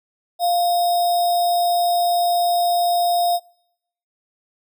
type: tone with sample-and-hold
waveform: sine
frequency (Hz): 698.5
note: F5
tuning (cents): 0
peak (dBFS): -15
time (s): 0.39-3.4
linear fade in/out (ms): 50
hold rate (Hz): 4410
effects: noise-tail reverb RT60 0.8 s tail -26 dB re dry